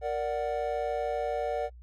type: chord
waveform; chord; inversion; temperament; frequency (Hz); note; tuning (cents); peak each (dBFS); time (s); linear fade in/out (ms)
triangle; Bb augmented; none; equal; 466.2 / 587.3 / 740; Bb4 / D5 / F#5; 0 / 0 / 0; -31 / -30 / -31; 0.01-1.7; 50
effects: noise-tail reverb RT60 0.1 s tail -24 dB re dry + added 60 Hz sine -46 dBFS peak until 1.82 s